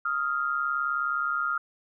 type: tone pair together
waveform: sine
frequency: 1255 / 1394.1 Hz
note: D#6 / F6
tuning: +15 / -3 cents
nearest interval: major second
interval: 182 cents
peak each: -29 / -27 dBFS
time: 0.05-1.58 s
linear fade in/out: 5 ms
effects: none